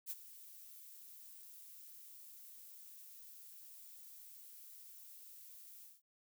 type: noise with ADSR envelope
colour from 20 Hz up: violet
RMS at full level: -41 dBFS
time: 0.06-6.02 s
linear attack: 49 ms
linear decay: 33 ms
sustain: -15 dB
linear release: 180 ms
effects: none